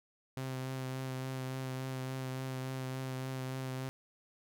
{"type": "tone with vibrato", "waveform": "sawtooth", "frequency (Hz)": 130.81, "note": "C3", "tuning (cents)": 0, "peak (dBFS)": -33, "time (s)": [0.37, 3.89], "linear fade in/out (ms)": 0, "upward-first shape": "triangle", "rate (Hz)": 3.5, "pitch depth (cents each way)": 19, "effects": []}